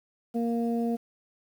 harmonic tone, 233.3 Hz, A#3, 2 cents sharp, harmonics 1 / 2 / 3, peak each -26 / -32 / -36 dBFS, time 0.34-0.97 s, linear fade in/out 20 ms, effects 9-bit

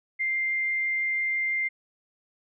sine tone, 2098 Hz, C7, 4 cents sharp, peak -24 dBFS, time 0.19-1.69 s, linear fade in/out 20 ms, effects none

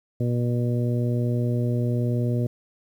harmonic tone, 120.7 Hz, B2, 39 cents flat, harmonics 1 / 2 / 3 / 4 / 5, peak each -22 / -28 / -32 / -34 / -36 dBFS, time 0.2-2.47 s, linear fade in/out 5 ms, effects 9-bit

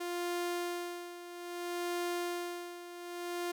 sawtooth tone with tremolo, 350 Hz, F4, 4 cents sharp, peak -29 dBFS, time 0-3.52 s, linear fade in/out 10 ms, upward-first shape sine, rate 0.61 Hz, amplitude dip 75%, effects none

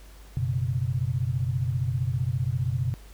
sine chord, F# suspended fourth, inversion none, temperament equal, 92.5 / 123.47 / 138.59 Hz, F#2 / B2 / C#3, 0 / 0 / 0 cents, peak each -30 / -26 / -30 dBFS, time 0.37-2.94 s, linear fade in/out 0 ms, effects added 50 Hz sine -45 dBFS peak until 3.13 s + pink hiss -54 dBFS RMS until 3.13 s

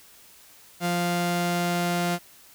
sawtooth tone pair together, 174.61 / 349.2 Hz, F3 / F4, 0 / 0 cents, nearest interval octave, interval 1200 cents, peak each -21 dBFS, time 0.8-2.19 s, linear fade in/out 50 ms, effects white hiss -52 dBFS RMS until 2.54 s

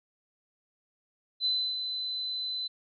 sine tone with ADSR envelope, 4026 Hz, B7, 33 cents sharp, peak -24 dBFS, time 1.4-2.68 s, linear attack 52 ms, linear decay 300 ms, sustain -7 dB, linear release 14 ms, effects none

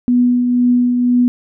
sine tone with tremolo, 245.5 Hz, B3, 10 cents flat, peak -8 dBFS, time 0.08-1.28 s, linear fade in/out 0 ms, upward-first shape triangle, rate 2 Hz, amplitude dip 40%, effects none

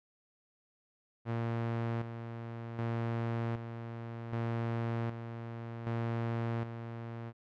sawtooth tone with tremolo, 115.9 Hz, A#2, 10 cents flat, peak -28 dBFS, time 1.25-7.33 s, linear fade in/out 50 ms, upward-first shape square, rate 0.65 Hz, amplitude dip 60%, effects low-pass 2000 Hz 12 dB/octave

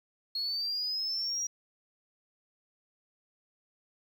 sine linear sweep, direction up, 4294 to 5750 Hz, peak -29 dBFS, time 0.35-1.47 s, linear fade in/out 5 ms, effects tanh soft clip ceiling -27 dBFS + 10-bit

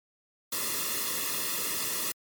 white noise with comb filter, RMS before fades -31 dBFS, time 0.52-2.12 s, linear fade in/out 5 ms, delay 1.3 ms, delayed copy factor -0.95, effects MP3 96 kbps

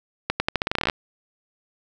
accelerating click train, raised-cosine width 0.3 ms, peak -5 dBFS, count 15, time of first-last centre 0.3-0.898 s, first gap 100 ms, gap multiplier 0.85, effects none

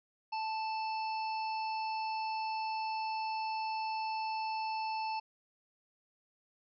harmonic tone, 880 Hz, A5, in tune, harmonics 1 / 3 / 5 / 6, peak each -34 / -44 / -48 / -50 dBFS, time 0.32-5.2 s, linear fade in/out 10 ms, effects none

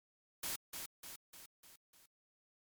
white noise with echo, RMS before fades -40 dBFS, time 0.43-0.56 s, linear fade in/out 5 ms, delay 300 ms, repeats 5, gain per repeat -5 dB, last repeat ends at 2.06 s, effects MP3 96 kbps

